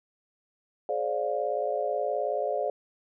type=chord; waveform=sine; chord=D half-diminished seventh; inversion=second; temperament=just; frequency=422.9 / 528.6 / 587.3 / 704.8 Hz; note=Ab4 / C5 / D5 / F5; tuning=+31 / +18 / 0 / +16 cents; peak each=-33 / -32 / -30 / -32 dBFS; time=0.89-2.7 s; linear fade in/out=2 ms; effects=none